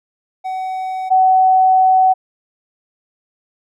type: tone pair in turn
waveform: triangle / sine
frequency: 752 / 752 Hz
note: F#5 / F#5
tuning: +28 / +28 cents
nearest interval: unison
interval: 0 cents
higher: neither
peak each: -18 / -8 dBFS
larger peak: second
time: 0.44-1.1 / 1.1-2.14 s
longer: second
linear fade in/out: 20 ms
effects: none